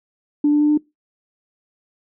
sine tone with pitch steps, 293.7 / 295.7 / 297.8 / 299.9 Hz, D4 / D4 / D4 / D4, 0 / +12 / +24 / +36 cents, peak -11 dBFS, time 0.44-0.776 s, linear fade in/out 5 ms, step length 84 ms, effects noise-tail reverb RT60 0.2 s tail -23 dB re dry + tanh soft clip ceiling -8 dBFS

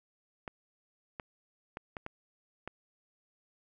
clicks, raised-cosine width 0.5 ms, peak -24 dBFS, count 6, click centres 0.478 / 1.198 / 1.771 / 1.968 / 2.064 / 2.676 s, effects none

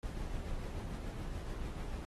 brown noise with tremolo, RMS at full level -39 dBFS, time 0.03-2.05 s, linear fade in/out 0 ms, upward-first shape triangle, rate 6.9 Hz, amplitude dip 35%, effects AAC 32 kbps

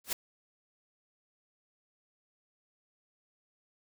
white noise with exponential growth, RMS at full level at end -26 dBFS, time 0.04-0.13 s, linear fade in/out 5 ms, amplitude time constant 19 ms, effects none

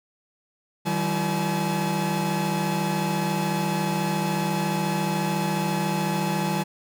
45% pulse tone cluster, 158.1 / 192.2 / 340.5 / 853 Hz, D#3 / G3 / F4 / G#5, +28 / -34 / -44 / +46 cents, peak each -28 / -27 / -32 / -29 dBFS, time 0.85-6.64 s, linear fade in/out 20 ms, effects none

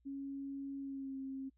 sine tone with pitch glide, 275.8 to 267.9 Hz, C#4 to C4, -9 to +41 cents, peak -40 dBFS, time 0.05-1.5 s, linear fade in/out 20 ms, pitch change -50 cents, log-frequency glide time 0.79-1.17 s, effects noise-tail reverb RT60 0.1 s tail -25 dB re dry + added 60 Hz sine -70 dBFS peak until 1.57 s

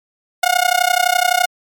sawtooth tone with amplitude modulation, 720 Hz, F#5, 47 cents flat, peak -5 dBFS, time 0.43-1.46 s, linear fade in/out 5 ms, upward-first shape sine, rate 31.8 Hz, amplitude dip 95%, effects MP3 96 kbps

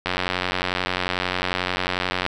click train, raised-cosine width 0.3 ms, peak -6 dBFS, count 202, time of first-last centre 0.06-2.264 s, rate 91.2 Hz, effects none

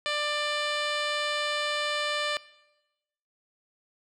10% pulse tone with low-pass filter, 593 Hz, D5, 17 cents sharp, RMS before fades -29 dBFS, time 0.06-2.37 s, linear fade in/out 0 ms, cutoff 5300 Hz, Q 1.6, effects noise-tail reverb RT60 1.0 s tail -21 dB re dry

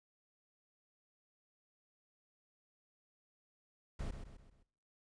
brown noise with echo, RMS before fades -40 dBFS, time 3.99-4.11 s, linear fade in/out 5 ms, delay 130 ms, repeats 4, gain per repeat -7 dB, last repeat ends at 4.63 s, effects noise-tail reverb RT60 0.7 s tail -21 dB re dry + resampled to 22050 Hz

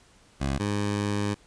15% pulse tone pair in turn, 68.5 / 102.63 Hz, C#2 / G#2, -20 / -20 cents, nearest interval perfect fifth, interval 700 cents, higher second, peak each -19 dBFS, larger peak neither, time 0.4-0.59 / 0.59-1.35 s, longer second, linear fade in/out 20 ms, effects pink hiss -58 dBFS RMS until 1.46 s + resampled to 22050 Hz

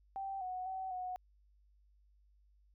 sine tone with pitch steps, 779 / 737 / 758 / 733 Hz, G5 / F#5 / F#5 / F#5, -11 / -7 / +42 / -16 cents, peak -38 dBFS, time 0.16-1.16 s, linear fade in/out 0 ms, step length 250 ms, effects added 50 Hz sine -65 dBFS peak until 2.74 s

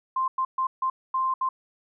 sine tone bursts at uneven times, 1047 Hz, C6, 1 cent sharp, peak -22 dBFS, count 6, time 0.16-0.28 / 0.38-0.45 / 0.58-0.67 / 0.82-0.9 / 1.14-1.34 / 1.41-1.49 s, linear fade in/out 5 ms, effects none

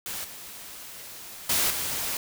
white noise with level steps, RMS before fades -34 / -42 / -24 / -30 dBFS, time 0.06-2.17 s, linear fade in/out 2 ms, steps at 0.24 / 1.49 / 1.7 s, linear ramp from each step 5 ms, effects none

